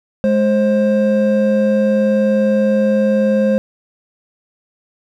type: tone pair together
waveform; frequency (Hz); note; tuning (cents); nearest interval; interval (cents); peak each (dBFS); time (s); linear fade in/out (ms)
triangle; 210 / 529.2; G#3 / C5; +19 / +20; octave + major third; 1601; -12; 0.24-3.58; 0
effects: none